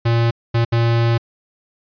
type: tone bursts at uneven times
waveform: square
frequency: 116.54 Hz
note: A#2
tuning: in tune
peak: -14 dBFS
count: 3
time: 0.05-0.31 / 0.54-0.65 / 0.72-1.18 s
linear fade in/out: 10 ms
effects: resampled to 11025 Hz